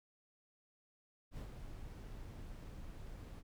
brown noise with ADSR envelope, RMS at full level -44 dBFS, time 1.31-3.43 s, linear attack 68 ms, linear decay 100 ms, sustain -5 dB, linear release 41 ms, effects none

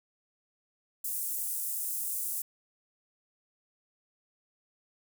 pink high-pass noise, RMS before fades -34 dBFS, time 1.04-2.42 s, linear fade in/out 5 ms, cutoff 9000 Hz, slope 24 dB/octave, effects none

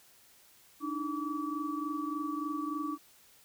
sine tone cluster, 293.2 / 316.6 / 1148 Hz, D4 / D#4 / D6, -3 / +30 / -40 cents, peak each -36 / -38 / -37 dBFS, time 0.8-2.98 s, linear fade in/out 50 ms, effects white hiss -61 dBFS RMS until 3.44 s

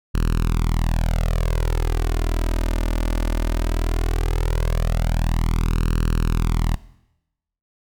sawtooth tone with flanger, 40.67 Hz, E1, 23 cents flat, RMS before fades -20 dBFS, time 0.14-6.76 s, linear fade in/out 10 ms, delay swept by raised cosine 0.7 to 3.4 ms, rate 0.17 Hz, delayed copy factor +1, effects noise-tail reverb RT60 0.9 s tail -19 dB re dry

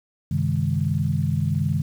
sine tone cluster, 95.7 / 133.3 / 154.7 / 204.3 Hz, G2 / C3 / D#3 / G#3, -41 / +33 / -10 / -28 cents, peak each -26 / -25 / -23 / -29 dBFS, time 0.31-1.82 s, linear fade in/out 5 ms, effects 8-bit

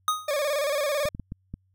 square tone with exponential decay, 1247 Hz, D#6, 3 cents sharp, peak -19 dBFS, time 0.08-0.35 s, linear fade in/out 1 ms, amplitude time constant 58 ms
40% pulse tone with vibrato, 579 Hz, D5, 25 cents flat, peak -23 dBFS, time 0.28-1.09 s, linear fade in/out 5 ms, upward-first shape square, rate 18 Hz, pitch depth 71 cents each way
clicks, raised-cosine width 5 ms, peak -22 dBFS, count 5, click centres 1.055 / 1.149 / 1.197 / 1.321 / 1.54 s
effects added 94 Hz sine -64 dBFS peak until 1.74 s

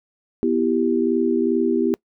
sine chord, E minor, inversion second, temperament equal, 246.9 / 329.6 / 392 Hz, B3 / E4 / G4, 0 / 0 / 0 cents, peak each -21 dBFS, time 0.43-1.94 s, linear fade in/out 0 ms, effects noise-tail reverb RT60 0.1 s tail -25 dB re dry

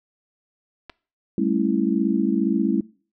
clicks, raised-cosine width 0.3 ms, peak -23 dBFS, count 2, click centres 0.896 / 0.899 s
sine chord, A dominant seventh, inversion third, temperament just, 198 / 220 / 275 / 330 Hz, G3 / A3 / C#4 / E4, +18 / 0 / -14 / +2 cents, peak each -24 dBFS, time 1.38-2.81 s, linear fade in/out 2 ms
effects noise-tail reverb RT60 0.4 s tail -22 dB re dry

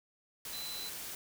sine tone in noise, 4021 Hz, B7, 30 cents sharp, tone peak -41 dBFS, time 0.53-0.89 s, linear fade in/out 2 ms, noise white, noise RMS -43 dBFS, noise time 0.45-1.15 s, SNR -1 dB, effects none

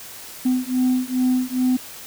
sine beating tone pair, 252.8 / 255.2 Hz, B3 / C4, +41 / -43 cents, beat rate 2.4 Hz, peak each -19 dBFS, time 0.45-1.77 s, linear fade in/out 10 ms, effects tanh soft clip ceiling -13 dBFS + white hiss -38 dBFS RMS until 2.06 s

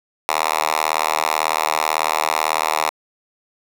5% pulse tone with high-pass filter, 78.1 Hz, D#2, 7 cents sharp, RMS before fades -20 dBFS, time 0.29-2.9 s, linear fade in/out 0 ms, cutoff 960 Hz, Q 1.6, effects 7-bit

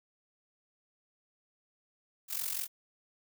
blue noise with amplitude modulation, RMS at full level -32 dBFS, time 2.28-2.68 s, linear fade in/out 50 ms, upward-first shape sine, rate 45.3 Hz, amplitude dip 80%, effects none

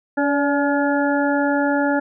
harmonic tone with a mistuned harmonic, 283.7 Hz, C#4, 40 cents sharp, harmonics 1 / 2 / 3 / 5 / 6, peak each -19 / -22 / -24 / -26 / -27 dBFS, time 0.17-2 s, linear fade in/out 10 ms, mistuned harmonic 2, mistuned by +28 cents, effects none

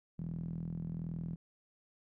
sawtooth tone with band-pass filter, 41.2 Hz, E1, in tune, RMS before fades -40 dBFS, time 0.18-1.36 s, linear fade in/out 10 ms, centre 170 Hz, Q 5.9, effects none

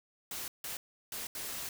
white noise bursts at uneven times, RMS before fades -40 dBFS, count 4, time 0.31-0.48 / 0.64-0.77 / 1.12-1.27 / 1.35-1.69 s, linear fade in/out 2 ms, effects none

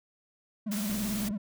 triangle tone with vibrato, 207.7 Hz, G#3, in tune, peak -28 dBFS, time 0.66-1.38 s, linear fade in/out 10 ms, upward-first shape triangle, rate 18 Hz, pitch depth 140 cents each way
white noise, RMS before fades -38 dBFS, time 0.71-1.29 s, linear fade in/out 10 ms
click train, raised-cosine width 3 ms, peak -32 dBFS, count 28, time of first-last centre 0.9-1.308 s, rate 66.1 Hz
effects none

